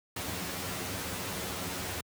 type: noise with comb filter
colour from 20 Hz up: pink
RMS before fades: -36 dBFS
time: 0.16-2.01 s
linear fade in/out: 5 ms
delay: 11 ms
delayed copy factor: +0.95
effects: high-pass 80 Hz 12 dB/octave